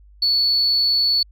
sine tone, 4435 Hz, C#8, in tune, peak -14 dBFS, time 0.22-1.23 s, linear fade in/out 5 ms, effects tanh soft clip ceiling -10 dBFS + added 50 Hz sine -45 dBFS peak until 1.31 s

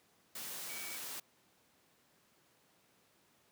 sine tone in noise, 2275 Hz, C#7, 44 cents sharp, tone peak -48 dBFS, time 0.69-0.97 s, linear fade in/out 5 ms, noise white, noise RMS -44 dBFS, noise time 0.35-1.2 s, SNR -7 dB, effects pink hiss -70 dBFS RMS until 3.51 s + high-pass 150 Hz 12 dB/octave

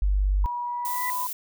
sine tone, 49 Hz, G1, in tune, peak -19 dBFS, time 0.02-0.46 s, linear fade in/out 0 ms
sine tone with pitch glide, 966 to 994.3 Hz, B5 to B5, -39 to +11 cents, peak -27 dBFS, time 0.44-1.27 s, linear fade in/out 5 ms, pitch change +50 cents, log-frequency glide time 0.83-1.04 s
sine tone with exponential growth, 1980 Hz, B6, 4 cents sharp, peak -28 dBFS, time 0.66-1.1 s, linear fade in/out 0 ms, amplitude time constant 94 ms
violet noise, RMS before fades -32 dBFS, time 0.85-1.33 s, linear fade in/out 2 ms
effects none

